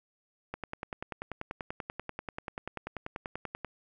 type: click train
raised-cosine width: 0.5 ms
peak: -21 dBFS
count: 33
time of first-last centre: 0.54-3.647 s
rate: 10.3 Hz
effects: none